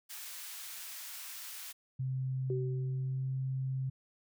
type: high-pass noise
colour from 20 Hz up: white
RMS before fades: -45 dBFS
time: 0.09-1.73 s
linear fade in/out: 20 ms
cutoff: 1200 Hz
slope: 12 dB/octave
type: tone with pitch glide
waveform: sine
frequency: 130.81 to 132.02 Hz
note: C3 to C3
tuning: 0 to +16 cents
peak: -32 dBFS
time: 1.99-3.9 s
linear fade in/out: 10 ms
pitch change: +16 cents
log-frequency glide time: 2.66-2.97 s
type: tone with exponential decay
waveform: sine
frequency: 380 Hz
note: F#4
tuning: 46 cents sharp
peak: -32 dBFS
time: 2.5-3.38 s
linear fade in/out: 2 ms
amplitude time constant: 190 ms
effects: none